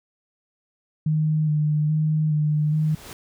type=tone with vibrato; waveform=sine; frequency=153 Hz; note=D#3; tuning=29 cents flat; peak=-18 dBFS; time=1.06-2.95 s; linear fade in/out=5 ms; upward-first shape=square; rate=1.2 Hz; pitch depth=21 cents each way
type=noise with exponential growth; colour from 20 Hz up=pink; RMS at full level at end=-37 dBFS; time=2.44-3.13 s; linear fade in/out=1 ms; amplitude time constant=150 ms
effects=none